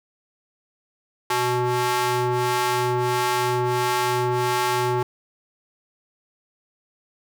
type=ring-modulated tone; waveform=sawtooth; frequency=246.9 Hz; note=B3; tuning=in tune; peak=-13 dBFS; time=1.3-5.03 s; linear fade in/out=5 ms; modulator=618 Hz; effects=none